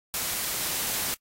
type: noise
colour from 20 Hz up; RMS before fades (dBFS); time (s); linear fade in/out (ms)
white; -29; 0.14-1.14; 0
effects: noise-tail reverb RT60 0.1 s tail -24 dB re dry + AAC 48 kbps